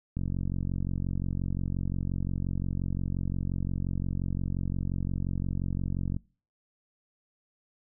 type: click train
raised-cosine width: 5 ms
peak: -19 dBFS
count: 275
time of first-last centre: 0.17-6.166 s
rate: 45.7 Hz
effects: noise-tail reverb RT60 0.4 s tail -25 dB re dry